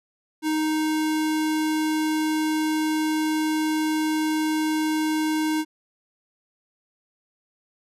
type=tone; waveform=square; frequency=311.1 Hz; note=D#4; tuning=in tune; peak=-22 dBFS; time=0.42-5.65 s; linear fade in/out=50 ms; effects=resampled to 32000 Hz